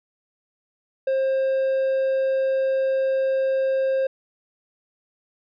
triangle tone, 532 Hz, C5, 29 cents sharp, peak -17 dBFS, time 1.07-4.07 s, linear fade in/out 5 ms, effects resampled to 11025 Hz

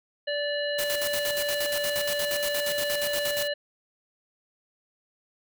harmonic tone, 582 Hz, D5, 16 cents flat, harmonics 1 / 3 / 5 / 7, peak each -28 / -33 / -35 / -36 dBFS, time 0.27-3.54 s, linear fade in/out 10 ms
white noise with tremolo, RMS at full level -31 dBFS, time 0.78-3.48 s, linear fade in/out 10 ms, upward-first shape square, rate 8.5 Hz, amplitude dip 70%
effects none

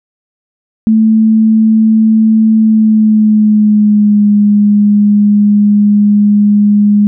sine tone with pitch glide, 220 to 206.5 Hz, A3 to G#3, 0 to -10 cents, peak -4 dBFS, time 0.87-7.07 s, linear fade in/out 0 ms, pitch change -110 cents, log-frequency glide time 2.56-4.27 s, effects none

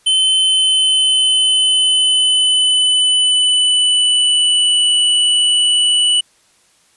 square tone with pitch glide, 3061 to 2962 Hz, G7 to F#7, -42 to +1 cents, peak -11 dBFS, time 0.06-6.21 s, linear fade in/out 10 ms, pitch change -57 cents, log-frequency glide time 0.38-4.95 s, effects white hiss -54 dBFS RMS until 6.96 s + resampled to 24000 Hz

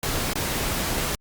pink noise with dropouts, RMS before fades -26 dBFS, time 0.03-1.15 s, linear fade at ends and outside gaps 1 ms, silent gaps 0.333-0.356 s, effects Opus 48 kbps

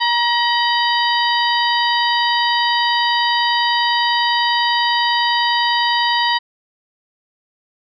harmonic tone with a mistuned harmonic, 950 Hz, A#5, 33 cents sharp, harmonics 1 / 2 / 3 / 4 / 5, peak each -17 / -20 / -22 / -23 / -24 dBFS, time 0-6.39 s, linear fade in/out 20 ms, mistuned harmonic 3, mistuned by +100 cents, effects none

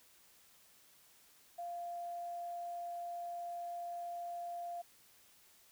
sine tone with quantisation, 695 Hz, F5, 9 cents flat, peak -40 dBFS, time 1.58-4.82 s, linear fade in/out 10 ms, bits 11, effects white hiss -65 dBFS RMS until 5.71 s

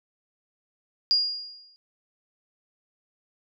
sine tone with exponential decay, 4841 Hz, D#8, 48 cents flat, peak -16 dBFS, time 1.11-1.76 s, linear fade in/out 0 ms, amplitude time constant 140 ms, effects none

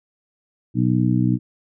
harmonic tone, 61.74 Hz, B1, in tune, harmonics 2 / 3 / 4 / 5, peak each -19 / -21 / -22 / -23 dBFS, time 0.74-1.39 s, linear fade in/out 50 ms, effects none

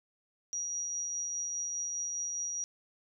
sine tone with tremolo, 5760 Hz, F#8, 47 cents flat, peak -32 dBFS, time 0.53-2.64 s, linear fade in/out 0 ms, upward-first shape triangle, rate 4.9 Hz, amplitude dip 25%, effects none

